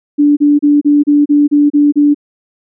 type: tone bursts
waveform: sine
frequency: 291.7 Hz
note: D4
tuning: 12 cents flat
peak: -5 dBFS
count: 9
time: 0.18-2.146 s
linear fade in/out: 20 ms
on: 190 ms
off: 32 ms
effects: none